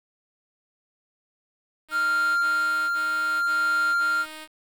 5% pulse tone bursts, 311.1 Hz, D#4, in tune, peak -26 dBFS, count 5, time 1.88-4.48 s, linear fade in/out 50 ms, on 500 ms, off 25 ms
triangle tone with tremolo, 1392 Hz, F6, 6 cents flat, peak -18 dBFS, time 1.91-4.26 s, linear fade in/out 50 ms, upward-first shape sine, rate 0.65 Hz, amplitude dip 30%
effects 8-bit

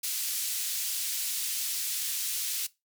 white band-pass noise, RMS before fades -32 dBFS, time 0.03-2.67 s, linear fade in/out 10 ms, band 3200 to 16000 Hz, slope 12 dB/octave, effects noise-tail reverb RT60 0.2 s tail -19 dB re dry

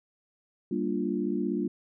sine chord, G minor seventh, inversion none, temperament equal, 196 / 233.1 / 293.7 / 349.2 Hz, G3 / Bb3 / D4 / F4, 0 / 0 / 0 / 0 cents, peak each -32 dBFS, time 0.71-1.68 s, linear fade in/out 5 ms, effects none

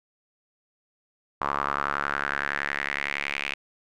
sawtooth tone with band-pass filter sweep, 70.8 Hz, C#2, 37 cents sharp, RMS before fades -29 dBFS, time 1.41-3.54 s, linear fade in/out 5 ms, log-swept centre 1100 to 2500 Hz, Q 4.3, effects none

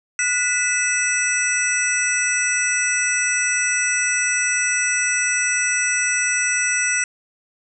sine tone cluster, 1454 / 1990 / 2601 / 5880 / 7980 Hz, F#6 / B6 / E7 / F#8 / B8, -31 / +13 / -24 / -12 / +17 cents, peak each -24 dBFS, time 0.19-7.04 s, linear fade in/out 2 ms, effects none

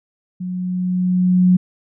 sine tone with level ramp, 181.9 Hz, F#3, 29 cents flat, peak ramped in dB -23 to -8 dBFS, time 0.4-1.57 s, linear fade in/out 10 ms, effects none

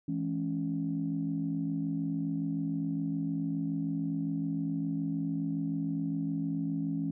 sine chord, C# minor, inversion first, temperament equal with one note detuned, 164.81 / 211.8 / 277.2 Hz, E3 / G#3 / C#4, 0 / +34 / 0 cents, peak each -33 / -38 / -32 dBFS, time 0.08-7.11 s, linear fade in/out 5 ms, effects tanh soft clip ceiling -21 dBFS

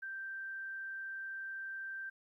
sine tone, 1568 Hz, G6, in tune, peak -40 dBFS, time 0.02-2.1 s, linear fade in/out 10 ms, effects 13-bit

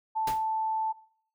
sine tone, 880 Hz, A5, in tune, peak -26 dBFS, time 0.15-0.93 s, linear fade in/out 20 ms
pink noise with exponential decay, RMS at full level -32 dBFS, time 0.27-0.46 s, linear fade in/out 5 ms, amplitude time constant 40 ms
effects noise-tail reverb RT60 0.6 s tail -20 dB re dry

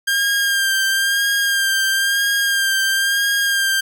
sawtooth tone with vibrato, 1600 Hz, G6, 35 cents sharp, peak -12 dBFS, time 0.07-3.81 s, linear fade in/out 10 ms, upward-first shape sine, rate 1 Hz, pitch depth 29 cents each way, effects none

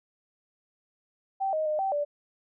sine tone with pitch steps, 776 / 625 / 611 / 774 / 584 Hz, G5 / D#5 / D#5 / G5 / D5, -18 / +8 / -32 / -22 / -10 cents, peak -25 dBFS, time 1.4-2.05 s, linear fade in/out 20 ms, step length 130 ms, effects none

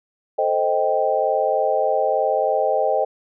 sine chord, A half-diminished seventh, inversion none, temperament equal, 440 / 523.3 / 622.3 / 784 Hz, A4 / C5 / Eb5 / G5, 0 / 0 / 0 / 0 cents, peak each -25 / -22 / -21 / -22 dBFS, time 0.38-3.05 s, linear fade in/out 10 ms, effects none

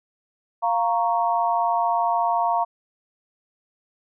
sine chord, Bb minor, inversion second, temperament equal, 698.5 / 932.3 / 1108.7 Hz, F5 / Bb5 / Db6, 0 / 0 / 0 cents, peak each -22 / -22 / -27 dBFS, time 0.62-2.65 s, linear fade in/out 20 ms, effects none

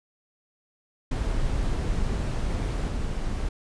brown noise with level steps, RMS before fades -26 / -28 dBFS, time 1.11-3.49 s, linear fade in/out 5 ms, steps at 2.88 s, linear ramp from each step 2 ms, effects resampled to 22050 Hz

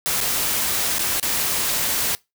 white noise with dropouts, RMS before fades -22 dBFS, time 0.06-2.15 s, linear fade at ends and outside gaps 0 ms, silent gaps 0.205-0.211 / 0.984-0.993 / 1.198-1.228 s, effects noise-tail reverb RT60 0.2 s tail -22 dB re dry

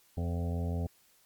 harmonic tone with a mistuned harmonic, 85.6 Hz, F2, 34 cents flat, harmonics 1 / 2 / 3 / 5 / 6 / 7 / 8 / 9, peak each -31 / -37 / -41 / -45 / -47 / -48 / -49 / -50 dBFS, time 0.17-0.87 s, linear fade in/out 5 ms, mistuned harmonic 7, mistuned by -16 cents, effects white hiss -65 dBFS RMS until 1.25 s + MP3 96 kbps

